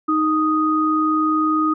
sine tone pair together, 311.1 / 1244.5 Hz, D#4 / D#6, 0 / 0 cents, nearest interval 2 octaves, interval 2400 cents, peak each -18 dBFS, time 0.08-1.74 s, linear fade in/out 10 ms, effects none

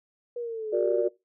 sine exponential sweep, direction down, 485.7 to 370 Hz, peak -30 dBFS, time 0.36-1.08 s, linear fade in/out 5 ms
sine chord, Gb augmented, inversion none, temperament equal with one note detuned, 364.5 / 466.2 / 587.3 Hz, Gb4 / Bb4 / D5, -26 / 0 / 0 cents, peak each -26 dBFS, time 0.72-1.09 s, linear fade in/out 20 ms
effects noise-tail reverb RT60 0.2 s tail -20 dB re dry + tanh soft clip ceiling -11 dBFS

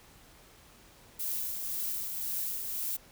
violet noise with tremolo, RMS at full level -33 dBFS, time 1.19-2.97 s, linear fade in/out 10 ms, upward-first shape triangle, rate 1.9 Hz, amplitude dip 40%, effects pink hiss -57 dBFS RMS until 3.11 s

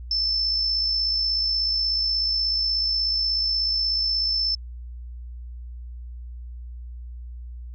sine tone with amplitude modulation, 5290 Hz, E8, 5 cents sharp, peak -19 dBFS, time 0.11-4.55 s, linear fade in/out 2 ms, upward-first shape sine, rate 56.5 Hz, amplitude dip 35%, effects added 60 Hz sine -34 dBFS peak until 7.74 s

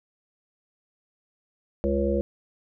harmonic tone, 69.3 Hz, C#2, in tune, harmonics 1 / 3 / 5 / 7 / 8, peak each -28 / -28 / -28 / -28 / -28 dBFS, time 1.84-2.21 s, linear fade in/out 0 ms, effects none

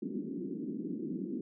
pink band-pass noise, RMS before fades -38 dBFS, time 0.02-1.41 s, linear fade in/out 5 ms, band 190 to 360 Hz, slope 48 dB/octave, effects none

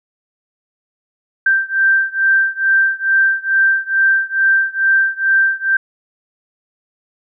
sine beating tone pair, 1568 / 1570.3 Hz, G6 / G6, 0 / +3 cents, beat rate 2.3 Hz, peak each -14 / -15 dBFS, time 1.46-5.77 s, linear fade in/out 5 ms, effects none

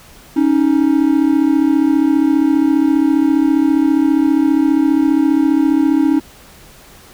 triangle tone pair together, 278.3 / 313.2 Hz, C#4 / D#4, +7 / +11 cents, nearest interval major second, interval 204 cents, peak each -11 dBFS, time 0.36-6.2 s, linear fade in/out 10 ms, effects pink hiss -42 dBFS RMS until 7.13 s

